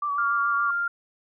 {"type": "tone with vibrato", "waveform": "sine", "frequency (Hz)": 1154, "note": "D6", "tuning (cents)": -31, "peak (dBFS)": -24, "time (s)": [0.02, 0.71], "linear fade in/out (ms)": 5, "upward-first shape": "sine", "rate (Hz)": 7, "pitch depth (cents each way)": 38}
{"type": "tone", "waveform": "sine", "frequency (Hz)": 1396.9, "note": "F6", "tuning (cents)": 0, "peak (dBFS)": -23, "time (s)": [0.18, 0.88], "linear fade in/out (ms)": 5}
{"effects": []}